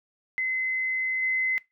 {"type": "tone with level steps", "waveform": "sine", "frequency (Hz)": 2047, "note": "C7", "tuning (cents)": -38, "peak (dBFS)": [-24, -22], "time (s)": [0.38, 1.58], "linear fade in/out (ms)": 0, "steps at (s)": 1.22, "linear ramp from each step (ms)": 10, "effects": ["noise-tail reverb RT60 0.2 s tail -22 dB re dry"]}